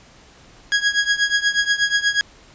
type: tone with tremolo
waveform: sawtooth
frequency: 1653 Hz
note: G#6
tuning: 9 cents flat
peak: -9 dBFS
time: 0.72-2.21 s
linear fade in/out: 0 ms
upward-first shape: triangle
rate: 8.3 Hz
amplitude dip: 90%
effects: pink hiss -48 dBFS RMS until 2.54 s + resampled to 16000 Hz